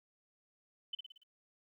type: tone with echo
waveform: sine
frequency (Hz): 3037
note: F#7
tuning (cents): +44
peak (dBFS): -36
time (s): 0.93-0.95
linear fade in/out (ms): 5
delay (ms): 57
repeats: 5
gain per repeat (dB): -5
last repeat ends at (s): 1.235
effects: 13-bit